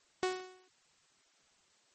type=tone with exponential decay; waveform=sawtooth; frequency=370 Hz; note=F#4; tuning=in tune; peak=-24 dBFS; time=0.23-0.68 s; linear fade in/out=0 ms; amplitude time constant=96 ms; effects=white hiss -69 dBFS RMS until 1.94 s + MP3 32 kbps